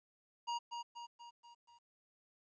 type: tone with echo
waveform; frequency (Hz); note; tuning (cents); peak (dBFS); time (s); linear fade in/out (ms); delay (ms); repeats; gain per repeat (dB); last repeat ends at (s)
square; 947; A#5; +27; -37; 0.47-0.59; 20; 240; 5; -5; 1.79
effects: resampled to 16000 Hz + 13-bit